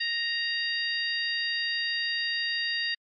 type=harmonic tone with a mistuned harmonic; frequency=932.3 Hz; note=A#5; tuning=in tune; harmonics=2 / 3 / 4 / 5; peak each=-30 / -34 / -35 / -33 dBFS; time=0-2.95 s; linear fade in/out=10 ms; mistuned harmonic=5; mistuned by=+24 cents; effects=AAC 64 kbps